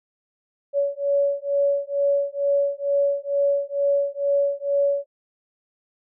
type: beating tone pair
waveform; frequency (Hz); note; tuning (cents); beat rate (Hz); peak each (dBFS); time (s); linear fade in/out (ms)
sine; 563 / 565.2; C#5 / C#5; +27 / +34; 2.2; -22; 0.73-5.06; 50
effects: none